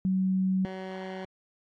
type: tone pair in turn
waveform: sine / 15% pulse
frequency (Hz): 188.3 / 188.3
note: F#3 / F#3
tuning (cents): +31 / +31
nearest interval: unison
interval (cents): 0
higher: neither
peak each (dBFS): -23 / -29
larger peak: first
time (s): 0.05-0.65 / 0.65-1.25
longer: neither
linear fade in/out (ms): 0
effects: low-pass 3000 Hz 12 dB/octave + AAC 48 kbps